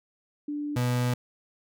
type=tone pair in turn; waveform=sine / 35% pulse; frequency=293.7 / 123.49 Hz; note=D4 / B2; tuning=0 / 0 cents; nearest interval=octave + minor third; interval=1500 cents; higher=first; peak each=-29 / -22 dBFS; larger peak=second; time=0.48-0.76 / 0.76-1.14 s; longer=second; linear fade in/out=5 ms; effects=none